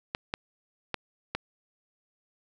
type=clicks; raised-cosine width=0.3 ms; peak=-13 dBFS; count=4; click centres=0.149 / 0.339 / 0.943 / 1.35 s; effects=none